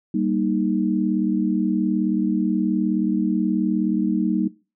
sine chord, Eb major, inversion first, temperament just, 194.45 / 233.3 / 311.1 Hz, G3 / Bb3 / Eb4, -14 / +2 / 0 cents, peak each -23 dBFS, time 0.14-4.48 s, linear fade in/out 5 ms, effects noise-tail reverb RT60 0.3 s tail -19 dB re dry

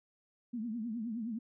sine tone with vibrato, 227.5 Hz, A#3, 42 cents flat, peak -35 dBFS, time 0.53-1.39 s, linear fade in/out 10 ms, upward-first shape triangle, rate 9.6 Hz, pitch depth 160 cents each way, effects none

